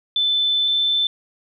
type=tone pair in turn; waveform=sine; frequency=3520 / 3533 Hz; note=A7 / A7; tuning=0 / +6 cents; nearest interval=unison; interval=6 cents; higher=second; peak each=-16 dBFS; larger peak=neither; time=0.16-0.68 / 0.68-1.07 s; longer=first; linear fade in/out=2 ms; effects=none